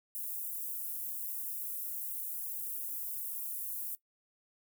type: high-pass noise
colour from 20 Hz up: pink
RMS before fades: -39 dBFS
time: 0.15-3.95 s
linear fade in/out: 0 ms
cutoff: 12000 Hz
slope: 24 dB/octave
effects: noise-tail reverb RT60 0.1 s tail -18 dB re dry